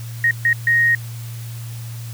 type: tone bursts at uneven times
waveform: sine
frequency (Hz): 1869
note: A#6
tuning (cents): +4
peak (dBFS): -12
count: 3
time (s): 0.24-0.31 / 0.45-0.53 / 0.67-0.95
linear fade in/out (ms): 2
effects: added 116 Hz sine -28 dBFS peak until 2.13 s + white hiss -41 dBFS RMS until 2.13 s